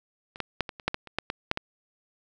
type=clicks; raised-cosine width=0.3 ms; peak=-25 / -12 / -9 / -19 / -26 / -8 / -13 / -27 / -10 / -13 / -7 / -13 dBFS; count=12; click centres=0.359 / 0.403 / 0.607 / 0.692 / 0.798 / 0.88 / 0.944 / 1.073 / 1.186 / 1.301 / 1.514 / 1.574 s; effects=none